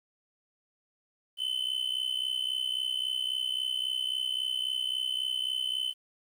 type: tone with amplitude modulation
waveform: triangle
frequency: 3039 Hz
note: F#7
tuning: 46 cents sharp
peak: -24 dBFS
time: 1.37-5.94 s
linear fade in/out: 50 ms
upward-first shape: sine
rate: 63.7 Hz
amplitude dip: 80%
effects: 10-bit